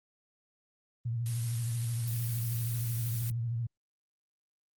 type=tone with vibrato; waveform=sine; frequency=117 Hz; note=A#2; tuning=7 cents sharp; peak=-30 dBFS; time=1.05-3.67 s; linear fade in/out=10 ms; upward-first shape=sine; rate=13 Hz; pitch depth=59 cents each way
type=noise; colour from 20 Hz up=blue; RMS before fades=-40 dBFS; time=1.26-3.3 s; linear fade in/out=0 ms
effects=Opus 32 kbps